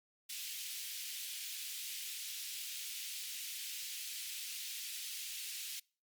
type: high-pass noise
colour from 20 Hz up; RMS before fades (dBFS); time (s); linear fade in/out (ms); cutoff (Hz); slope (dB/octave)
pink; -44; 0.29-5.8; 10; 2600; 24
effects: noise-tail reverb RT60 0.4 s tail -26 dB re dry + Opus 48 kbps